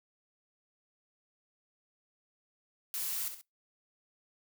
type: noise with echo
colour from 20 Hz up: blue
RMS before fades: -36 dBFS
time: 2.94-3.28 s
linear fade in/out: 0 ms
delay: 66 ms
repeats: 2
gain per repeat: -8 dB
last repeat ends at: 3.412 s
effects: noise-tail reverb RT60 0.2 s tail -24 dB re dry